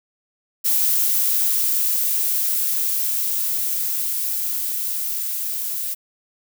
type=noise with level ramp; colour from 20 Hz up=violet; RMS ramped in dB=-18 to -26 dBFS; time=0.64-5.95 s; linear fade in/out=20 ms; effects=none